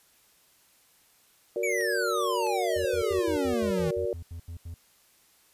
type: chord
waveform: sine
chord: Gb augmented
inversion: none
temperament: equal with one note detuned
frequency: 370 / 466.2 / 577.2 Hz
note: Gb4 / Bb4 / D5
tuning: 0 / 0 / -30 cents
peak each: -31 / -30 / -32 dBFS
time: 1.56-4.13 s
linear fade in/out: 2 ms
type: exponential sweep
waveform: square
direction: down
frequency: 2342 to 155.56 Hz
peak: -29 dBFS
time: 1.63-3.91 s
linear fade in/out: 5 ms
type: click train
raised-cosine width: 0.2 ms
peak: -30 dBFS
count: 4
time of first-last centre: 1.81-3.784 s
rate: 1.52 Hz
type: tone bursts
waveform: triangle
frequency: 84 Hz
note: E2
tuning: 33 cents sharp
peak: -34 dBFS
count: 12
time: 2.76-4.743 s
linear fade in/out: 5 ms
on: 91 ms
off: 81 ms
effects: white hiss -62 dBFS RMS until 5.53 s + resampled to 32000 Hz